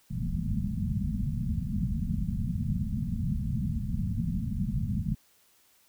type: low-pass noise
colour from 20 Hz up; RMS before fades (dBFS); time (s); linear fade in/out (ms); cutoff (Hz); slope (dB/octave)
white; -30; 0.1-5.15; 10; 230; 96
effects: white hiss -64 dBFS RMS until 5.88 s